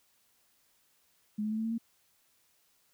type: tone with pitch steps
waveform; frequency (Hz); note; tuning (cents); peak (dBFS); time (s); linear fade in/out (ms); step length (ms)
sine; 210.8 / 214.5 / 218.2 / 222 / 225.9 / 229.9; G#3 / A3 / A3 / A3 / A3 / A#3; +26 / -44 / -14 / +16 / +46 / -24; -30; 1.38-1.782; 10; 67
effects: white hiss -70 dBFS RMS until 2.93 s